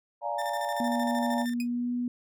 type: chord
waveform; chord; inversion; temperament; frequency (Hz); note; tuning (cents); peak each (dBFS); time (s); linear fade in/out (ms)
sine; Bb dominant seventh; first; just; 582.7 / 699.2 / 839.1 / 932.3; D5 / F5 / Ab5 / Bb5; -14 / +2 / +18 / 0; -34; 0.21-1.46; 50
type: tone with tremolo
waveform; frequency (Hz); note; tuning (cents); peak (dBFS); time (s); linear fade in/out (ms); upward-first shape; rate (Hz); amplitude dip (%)
sawtooth; 1791; A6; +30; -32; 0.38-1.54; 10; square; 13; 60
type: tone with pitch glide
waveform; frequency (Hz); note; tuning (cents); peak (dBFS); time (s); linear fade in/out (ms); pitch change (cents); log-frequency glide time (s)
sine; 240 to 244.2; B3 to B3; -49 to -19; -27; 0.8-2.08; 2; +30; 1.62-1.92
type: tone with exponential decay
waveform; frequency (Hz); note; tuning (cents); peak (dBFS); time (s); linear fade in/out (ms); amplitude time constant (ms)
sawtooth; 2489; D#7; 0; -29; 1.6-1.68; 2; 16
effects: none